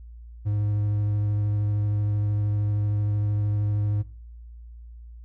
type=tone with vibrato; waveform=triangle; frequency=103.83 Hz; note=G#2; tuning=in tune; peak=-20 dBFS; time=0.45-4.03 s; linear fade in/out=20 ms; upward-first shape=sine; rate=13 Hz; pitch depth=12 cents each way; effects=noise-tail reverb RT60 0.4 s tail -21 dB re dry + added 58 Hz sine -40 dBFS peak until 5.24 s